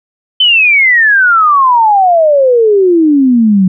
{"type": "exponential sweep", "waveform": "sine", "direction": "down", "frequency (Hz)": [3086, 181.5], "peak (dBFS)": -4, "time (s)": [0.4, 3.68], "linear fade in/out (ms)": 5, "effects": []}